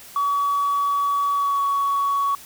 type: tone with pitch glide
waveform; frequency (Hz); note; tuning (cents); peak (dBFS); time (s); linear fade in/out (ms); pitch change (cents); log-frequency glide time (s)
sine; 1135 to 1120.7; C#6 to C#6; +41 to +19; -17; 0.16-2.35; 2; -22; 1.35-1.61
effects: tanh soft clip ceiling -15 dBFS + white hiss -43 dBFS RMS until 2.45 s